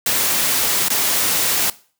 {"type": "noise with dropouts", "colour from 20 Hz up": "white", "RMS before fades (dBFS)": -18, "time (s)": [0.06, 1.7], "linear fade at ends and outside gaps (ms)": 2, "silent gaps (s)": [0.884, 0.902], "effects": ["noise-tail reverb RT60 0.4 s tail -19 dB re dry", "high-pass 100 Hz 12 dB/octave"]}